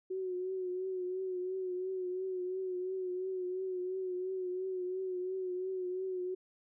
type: tone with vibrato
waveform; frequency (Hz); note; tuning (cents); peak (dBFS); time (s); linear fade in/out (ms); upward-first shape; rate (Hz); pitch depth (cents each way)
sine; 370; F#4; 0; -34; 0.1-6.35; 10; triangle; 2.9; 52
effects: none